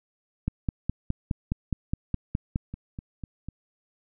two click trains, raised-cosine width 5 ms, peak -13 / -23 dBFS, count 11 / 4, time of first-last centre 0.48-2.559 / 2.74-3.486 s, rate 4.81 / 4.02 Hz, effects none

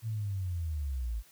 sine linear sweep, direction down, 114.4 to 51.4 Hz, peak -31 dBFS, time 0.02-1.23 s, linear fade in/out 50 ms, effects white hiss -60 dBFS RMS until 1.31 s

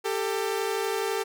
sawtooth tone pair together, 394.3 / 446.3 Hz, G4 / A4, +10 / +25 cents, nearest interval major second, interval 215 cents, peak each -25 dBFS, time 0.04-1.24 s, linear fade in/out 20 ms, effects none

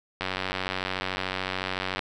click train, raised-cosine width 0.3 ms, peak -12 dBFS, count 168, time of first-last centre 0.21-1.992 s, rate 93.7 Hz, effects none

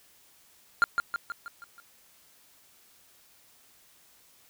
triangle tone with echo, 1396.9 Hz, F6, in tune, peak -15 dBFS, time 0.82-0.84 s, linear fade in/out 0 ms, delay 160 ms, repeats 6, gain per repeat -5 dB, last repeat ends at 1.8 s, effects white hiss -60 dBFS RMS until 4.49 s

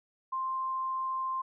sine tone, 1049 Hz, C6, 4 cents sharp, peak -30 dBFS, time 0.32-1.42 s, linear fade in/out 10 ms, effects none

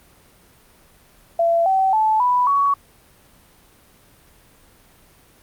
sine tone with pitch steps, 675 / 766.5 / 870.3 / 988.3 / 1122.2 Hz, E5 / G5 / A5 / B5 / C#6, +41 / -39 / -19 / +1 / +21 cents, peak -14 dBFS, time 1.39-2.74 s, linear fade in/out 5 ms, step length 270 ms, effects pink hiss -52 dBFS RMS until 5.42 s + Opus 32 kbps

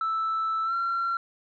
sine tone with pitch glide, 1318.5 to 1365.8 Hz, E6 to F6, 0 to -39 cents, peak -23 dBFS, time 0.01-1.17 s, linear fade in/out 2 ms, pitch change +61 cents, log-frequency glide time 0.64-0.74 s, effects tanh soft clip ceiling -22 dBFS

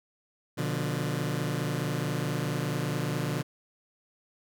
sawtooth chord, B diminished, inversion none, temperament just, 123.47 / 148.16 / 177.8 Hz, B2 / D3 / F3, 0 / +16 / +31 cents, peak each -29 / -27 / -31 dBFS, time 0.57-3.43 s, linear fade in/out 20 ms, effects none

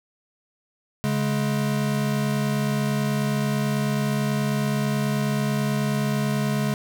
square tone pair together, 141.25 / 210.5 Hz, C#3 / G#3, +33 / +24 cents, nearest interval perfect fifth, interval 691 cents, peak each -25 dBFS, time 1.04-6.74 s, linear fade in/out 0 ms, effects none

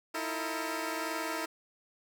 10% pulse tone cluster, 319.5 / 341 / 452.4 Hz, D#4 / F4 / A4, +46 / -41 / +48 cents, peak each -27 / -32 / -31 dBFS, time 0.14-1.46 s, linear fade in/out 10 ms, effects none

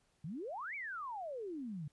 sine exponential two-way sweep, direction up then down, 138.59 to 2343 to 138.59 Hz, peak -40 dBFS, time 0.24-1.88 s, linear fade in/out 5 ms, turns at 0.75 s, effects pink hiss -75 dBFS RMS until 1.92 s + resampled to 24000 Hz

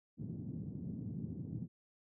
white band-pass noise, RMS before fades -43 dBFS, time 0.17-1.68 s, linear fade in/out 50 ms, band 100 to 230 Hz, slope 24 dB/octave, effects none

